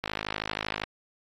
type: click train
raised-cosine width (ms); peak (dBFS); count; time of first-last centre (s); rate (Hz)
0.3; -13; 43; 0.04-0.837; 52.7
effects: AAC 32 kbps